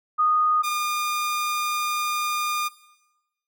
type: tone pair in turn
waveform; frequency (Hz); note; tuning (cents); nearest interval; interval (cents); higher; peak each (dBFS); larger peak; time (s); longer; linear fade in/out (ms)
sine / sawtooth; 1236 / 1212; D#6 / D#6; -12 / -46; unison; 34; first; -17 / -20; first; 0.18-0.63 / 0.63-2.69; second; 20
effects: noise-tail reverb RT60 1.0 s tail -18 dB re dry